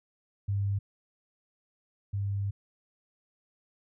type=tone pair in turn; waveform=sine; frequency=99.9 / 99.9 Hz; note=G2 / G2; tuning=+33 / +33 cents; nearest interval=unison; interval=0 cents; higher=neither; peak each=-26 / -28 dBFS; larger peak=first; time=0.48-0.79 / 2.13-2.51 s; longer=second; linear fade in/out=10 ms; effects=none